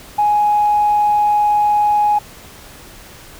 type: tone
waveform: sine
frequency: 834 Hz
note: G#5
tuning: 7 cents sharp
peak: -10 dBFS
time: 0.18-2.19 s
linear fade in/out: 10 ms
effects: tanh soft clip ceiling -6 dBFS + pink hiss -39 dBFS RMS until 3.39 s